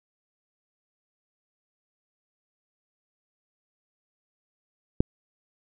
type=click; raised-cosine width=3 ms; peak=-6 dBFS; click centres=5.005 s; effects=none